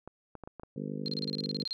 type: clicks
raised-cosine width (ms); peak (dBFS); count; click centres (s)
1; -29; 6; 0.076 / 0.353 / 0.437 / 0.475 / 0.597 / 0.634
type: harmonic tone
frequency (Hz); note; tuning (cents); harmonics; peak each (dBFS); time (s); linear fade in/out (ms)
50.7; G#1; -41; 3 / 4 / 5 / 6 / 7 / 8 / 9 / 10; -40 / -39 / -40 / -46 / -49 / -47 / -45 / -49; 0.76-1.64; 5
type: tone bursts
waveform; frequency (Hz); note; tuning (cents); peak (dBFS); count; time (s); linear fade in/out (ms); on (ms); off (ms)
sine; 4186; C8; 0; -32; 13; 1.06-1.73; 0; 22; 32
effects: none